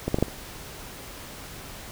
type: clicks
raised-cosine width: 2 ms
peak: -12 / -8 / -12 / -6 / -26 dBFS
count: 5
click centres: 0.08 / 0.144 / 0.186 / 0.226 / 0.283 s
effects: pink hiss -41 dBFS RMS until 1.91 s